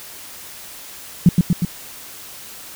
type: tone with echo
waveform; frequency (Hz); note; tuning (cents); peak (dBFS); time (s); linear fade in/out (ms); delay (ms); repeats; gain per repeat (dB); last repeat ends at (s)
sine; 174.61; F3; 0; -5; 1.26-1.29; 2; 120; 3; -3; 1.65
effects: white hiss -37 dBFS RMS until 2.75 s